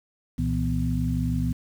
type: tone cluster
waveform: sine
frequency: 65.5 / 117.4 / 164.3 / 247.7 Hz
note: C2 / A#2 / E3 / B3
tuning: +2 / +13 / -5 / +5 cents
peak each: -28 dBFS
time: 0.38-1.53 s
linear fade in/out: 10 ms
effects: 8-bit